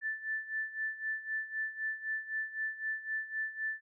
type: tone with tremolo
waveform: sine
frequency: 1760 Hz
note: A6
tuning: in tune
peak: -31 dBFS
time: 0.01-3.81 s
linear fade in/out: 50 ms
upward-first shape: sine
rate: 3.9 Hz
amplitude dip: 80%
effects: none